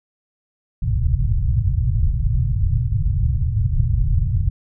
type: low-pass noise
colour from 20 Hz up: white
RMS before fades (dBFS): -18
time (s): 0.82-4.5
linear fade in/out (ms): 5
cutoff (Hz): 130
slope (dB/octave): 48
effects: none